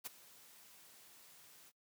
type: noise with ADSR envelope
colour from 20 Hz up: white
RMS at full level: -42 dBFS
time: 0.04-1.72 s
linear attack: 24 ms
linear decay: 15 ms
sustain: -19 dB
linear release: 41 ms
effects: noise-tail reverb RT60 0.1 s tail -22 dB re dry + high-pass 100 Hz 12 dB/octave